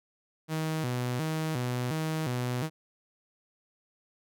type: tone with vibrato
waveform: sawtooth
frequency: 140 Hz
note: C#3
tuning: 18 cents sharp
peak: -25 dBFS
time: 0.48-2.7 s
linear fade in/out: 50 ms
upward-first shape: square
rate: 1.4 Hz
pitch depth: 210 cents each way
effects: none